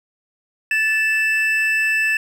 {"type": "tone pair together", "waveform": "triangle", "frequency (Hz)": [1747.3, 2643], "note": ["A6", "E7"], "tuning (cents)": [-13, 4], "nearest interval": "perfect fifth", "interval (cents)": 717, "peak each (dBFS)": -17, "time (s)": [0.71, 2.17], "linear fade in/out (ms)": 2, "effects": []}